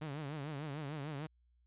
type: tone with vibrato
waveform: sawtooth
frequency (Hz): 146.83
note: D3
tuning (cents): 0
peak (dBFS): -36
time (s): 0.01-1.27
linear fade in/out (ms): 10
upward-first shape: triangle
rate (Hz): 6.7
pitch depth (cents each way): 160
effects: added 60 Hz sine -68 dBFS peak until 1.66 s + resampled to 8000 Hz